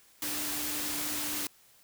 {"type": "tone in noise", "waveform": "sine", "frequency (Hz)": 297.1, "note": "D4", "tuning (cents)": 20, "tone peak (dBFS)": -42, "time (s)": [0.22, 1.47], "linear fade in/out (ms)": 2, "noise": "white", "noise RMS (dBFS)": -34, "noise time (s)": [0.22, 1.47], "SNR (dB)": -11, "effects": ["white hiss -61 dBFS RMS until 1.83 s"]}